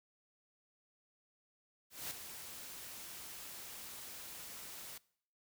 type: noise with ADSR envelope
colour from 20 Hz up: white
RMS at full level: -41 dBFS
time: 1.9-4.98 s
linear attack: 210 ms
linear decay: 4 ms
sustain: -8 dB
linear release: 6 ms
effects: noise-tail reverb RT60 0.6 s tail -22 dB re dry